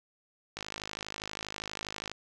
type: click train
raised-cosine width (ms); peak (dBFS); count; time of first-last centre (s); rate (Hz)
0.2; -19; 82; 0.57-2.116; 52.4
effects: none